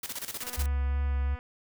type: noise with tremolo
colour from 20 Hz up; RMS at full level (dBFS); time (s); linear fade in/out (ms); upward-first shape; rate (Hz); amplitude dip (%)
white; -35; 0.03-0.66; 5; square; 16; 75
type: click train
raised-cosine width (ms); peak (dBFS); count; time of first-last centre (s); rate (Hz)
0.5; -32; 238; 0.43-1.39; 247
type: tone with vibrato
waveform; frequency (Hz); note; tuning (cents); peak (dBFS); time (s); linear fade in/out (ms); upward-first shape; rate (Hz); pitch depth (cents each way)
sine; 69.3; C#2; 0; -25; 0.57-1.36; 20; sine; 2.8; 29
effects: none